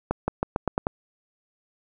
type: accelerating click train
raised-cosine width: 1 ms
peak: -9 dBFS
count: 7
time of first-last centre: 0.11-0.869 s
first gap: 170 ms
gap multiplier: 0.88
effects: none